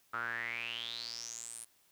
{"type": "tone with band-pass filter sweep", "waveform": "sawtooth", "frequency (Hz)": 116.54, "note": "A#2", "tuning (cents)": 0, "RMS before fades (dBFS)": -41, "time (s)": [0.13, 1.65], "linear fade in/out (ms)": 10, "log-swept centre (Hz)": [1300, 10000], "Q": 9.5, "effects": ["white hiss -69 dBFS RMS until 1.91 s"]}